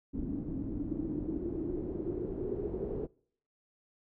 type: noise with low-pass filter sweep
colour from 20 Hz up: pink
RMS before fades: -36 dBFS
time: 0.13-3.07 s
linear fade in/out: 20 ms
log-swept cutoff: 270 to 420 Hz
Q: 6.9
effects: noise-tail reverb RT60 0.6 s tail -25 dB re dry